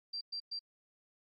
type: tone bursts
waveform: sine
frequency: 4714 Hz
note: D8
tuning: 6 cents sharp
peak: -37 dBFS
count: 3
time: 0.13-0.593 s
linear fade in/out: 10 ms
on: 81 ms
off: 110 ms
effects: AAC 64 kbps